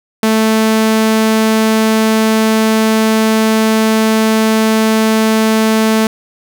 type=tone; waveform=sawtooth; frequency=220 Hz; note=A3; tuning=in tune; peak=-5 dBFS; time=0.23-6.07 s; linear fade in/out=2 ms; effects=none